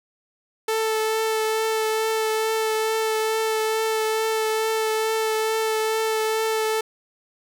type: tone with vibrato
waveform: sawtooth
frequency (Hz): 440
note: A4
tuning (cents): 0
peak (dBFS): -17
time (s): 0.68-6.81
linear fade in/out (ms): 5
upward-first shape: triangle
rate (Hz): 2.3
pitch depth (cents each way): 15
effects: none